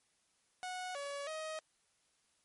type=tone with pitch steps; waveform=sawtooth; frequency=734 / 566 / 629 Hz; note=F#5 / C#5 / D#5; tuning=-14 / +36 / +19 cents; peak=-36 dBFS; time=0.63-1.59 s; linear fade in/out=0 ms; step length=320 ms; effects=white hiss -75 dBFS RMS until 2.44 s + MP3 48 kbps